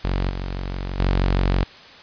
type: tone with level steps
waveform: sawtooth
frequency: 46.25 Hz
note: F#1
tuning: in tune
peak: -16 / -22 / -13 dBFS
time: 0.04-1.64 s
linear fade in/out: 10 ms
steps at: 0.29 / 0.99 s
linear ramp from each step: 10 ms
effects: white hiss -43 dBFS RMS until 2.02 s + resampled to 11025 Hz